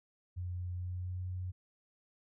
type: tone with pitch glide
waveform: sine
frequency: 89.5 to 91.33 Hz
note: F2 to F#2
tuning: +43 to -22 cents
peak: -36 dBFS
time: 0.36-1.52 s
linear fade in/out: 20 ms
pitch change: +35 cents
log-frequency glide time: 0.73-1.25 s
effects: none